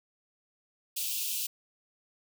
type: high-pass noise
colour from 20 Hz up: white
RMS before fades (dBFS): -33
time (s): 0.96-1.47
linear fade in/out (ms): 10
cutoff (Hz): 2500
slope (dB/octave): 96
effects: none